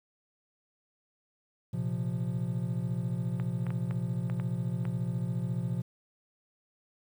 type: chord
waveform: triangle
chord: Bb suspended second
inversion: none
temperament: equal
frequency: 116.54 / 130.81 / 174.61 Hz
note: Bb2 / C3 / F3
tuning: 0 / 0 / 0 cents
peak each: -32 dBFS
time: 1.73-5.82 s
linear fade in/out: 10 ms
type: clicks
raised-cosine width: 0.5 ms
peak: -27 dBFS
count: 7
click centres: 3.399 / 3.667 / 3.705 / 3.91 / 4.299 / 4.399 / 4.853 s
effects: 10-bit